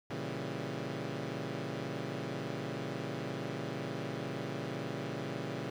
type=chord; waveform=15% pulse; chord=A# diminished seventh; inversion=none; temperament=equal; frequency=116.54 / 138.59 / 164.81 / 196 Hz; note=A#2 / C#3 / E3 / G3; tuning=0 / 0 / 0 / 0 cents; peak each=-36 / -34 / -36 / -38 dBFS; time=0.1-5.7 s; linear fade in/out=5 ms; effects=low-pass 5000 Hz 12 dB/octave + 10-bit